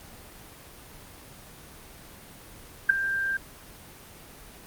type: tone with ADSR envelope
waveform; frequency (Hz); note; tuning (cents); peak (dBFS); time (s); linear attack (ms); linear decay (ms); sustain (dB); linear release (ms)
sine; 1584; G6; +18; -10; 2.89-3.37; 9; 7; -15; 4
effects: pink hiss -47 dBFS RMS until 4.66 s + Opus 24 kbps